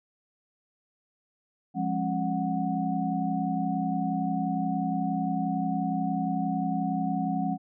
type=tone cluster; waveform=sine; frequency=174 / 205.1 / 271.1 / 736 Hz; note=F3 / G#3 / C#4 / F#5; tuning=-6 / -21 / -38 / -9 cents; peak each=-31 dBFS; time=1.74-7.58 s; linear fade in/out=50 ms; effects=none